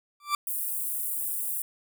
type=tone with exponential growth; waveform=40% pulse; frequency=1173 Hz; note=D6; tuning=2 cents flat; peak=-19 dBFS; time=0.2-0.35 s; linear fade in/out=2 ms; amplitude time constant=32 ms
type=high-pass noise; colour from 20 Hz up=white; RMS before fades=-31 dBFS; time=0.47-1.62 s; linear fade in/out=2 ms; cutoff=8700 Hz; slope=48 dB/octave
effects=none